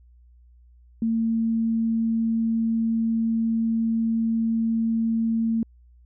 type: tone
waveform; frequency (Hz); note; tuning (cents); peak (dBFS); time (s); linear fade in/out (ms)
sine; 226.4; A3; +50; -20; 1.02-5.63; 2
effects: added 60 Hz sine -50 dBFS peak until 6.05 s